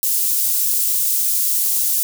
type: high-pass noise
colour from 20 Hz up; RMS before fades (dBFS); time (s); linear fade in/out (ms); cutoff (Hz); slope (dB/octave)
white; -18; 0.03-2.03; 0; 7800; 12
effects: none